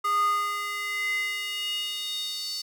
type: tone with high-pass filter sweep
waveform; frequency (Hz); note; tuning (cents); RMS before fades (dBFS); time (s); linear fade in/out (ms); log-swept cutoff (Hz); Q
square; 410; G#4; -22; -29; 0.04-2.62; 10; 1100 to 4700; 6
effects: none